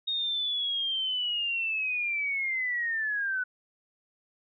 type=linear sweep; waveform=sine; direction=down; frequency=3729 to 1480 Hz; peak=-27 dBFS; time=0.07-3.44 s; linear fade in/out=10 ms; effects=none